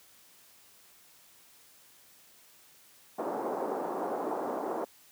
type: band-pass noise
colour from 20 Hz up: pink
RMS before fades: -34 dBFS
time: 3.18-4.85 s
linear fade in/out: 10 ms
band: 300 to 1000 Hz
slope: 24 dB/octave
effects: white hiss -59 dBFS RMS until 5.11 s + high-pass 80 Hz 12 dB/octave